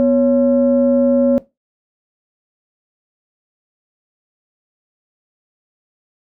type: tone pair together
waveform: sine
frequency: 247 / 554.4 Hz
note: B3 / C#5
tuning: 0 / 0 cents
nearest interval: octave + major second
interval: 1400 cents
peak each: -12 dBFS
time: 0-1.38 s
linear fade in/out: 0 ms
effects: noise-tail reverb RT60 0.2 s tail -18 dB re dry + tanh soft clip ceiling -4 dBFS